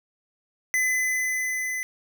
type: tone with level ramp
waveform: square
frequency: 2019 Hz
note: B6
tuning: 38 cents sharp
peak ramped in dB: -21 to -28 dBFS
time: 0.74-1.83 s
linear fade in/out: 0 ms
effects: none